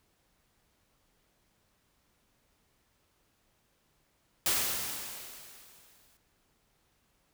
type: noise with exponential decay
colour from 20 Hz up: white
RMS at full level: -27 dBFS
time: 4.46-6.17 s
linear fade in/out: 2 ms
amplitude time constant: 370 ms
effects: pink hiss -72 dBFS RMS until 7.33 s